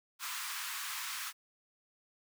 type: high-pass noise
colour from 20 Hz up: pink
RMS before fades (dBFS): -40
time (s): 0.19-1.33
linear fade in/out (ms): 50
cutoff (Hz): 1000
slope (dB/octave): 48
effects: none